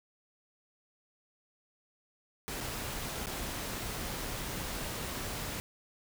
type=noise with dropouts; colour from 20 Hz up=pink; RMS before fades=-38 dBFS; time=2.48-5.6 s; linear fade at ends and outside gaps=0 ms; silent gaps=2.605-2.609 / 3.259-3.269 s; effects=none